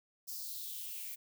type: noise with high-pass filter sweep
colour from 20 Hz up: violet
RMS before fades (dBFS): -43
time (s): 0.27-1.16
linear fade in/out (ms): 20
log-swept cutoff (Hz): 5400 to 2100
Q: 3.8
effects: none